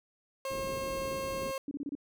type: tone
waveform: 30% pulse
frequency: 537 Hz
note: C5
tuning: 45 cents sharp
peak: -31 dBFS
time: 0.45-1.58 s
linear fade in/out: 2 ms
type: low-pass noise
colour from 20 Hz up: white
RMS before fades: -43 dBFS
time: 0.5-1.52 s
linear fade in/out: 20 ms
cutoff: 430 Hz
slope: 24 dB/octave
type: tone bursts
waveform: sine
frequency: 284.3 Hz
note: C#4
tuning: 44 cents sharp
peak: -33 dBFS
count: 5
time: 1.68-1.952 s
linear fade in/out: 2 ms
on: 32 ms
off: 28 ms
effects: none